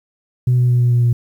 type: tone with pitch steps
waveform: sine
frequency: 124.7 / 123.7 / 122.7 / 121.71 / 120.73 / 119.76 Hz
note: B2 / B2 / B2 / B2 / B2 / A#2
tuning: +17 / +3 / -11 / -25 / -39 / +47 cents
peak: -9 dBFS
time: 0.47-1.13 s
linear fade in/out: 5 ms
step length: 110 ms
effects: tanh soft clip ceiling -8 dBFS + 8-bit